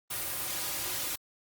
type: noise with comb filter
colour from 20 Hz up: white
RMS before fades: -34 dBFS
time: 0.1-1.16 s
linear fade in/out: 10 ms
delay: 4.5 ms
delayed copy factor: -0.9
effects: Opus 32 kbps